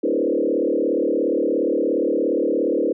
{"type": "tone with frequency modulation", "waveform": "sine", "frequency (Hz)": 401.7, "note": "G4", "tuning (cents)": 42, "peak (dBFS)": -17, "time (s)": [0.03, 2.93], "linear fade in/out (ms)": 10, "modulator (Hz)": 37.1, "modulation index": 3.4, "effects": []}